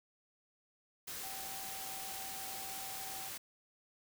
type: tone in noise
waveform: sine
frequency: 773 Hz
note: G5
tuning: 24 cents flat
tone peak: -49 dBFS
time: 1.23-3.29 s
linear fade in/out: 10 ms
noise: white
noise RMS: -44 dBFS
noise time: 1.07-3.38 s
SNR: -8 dB
effects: none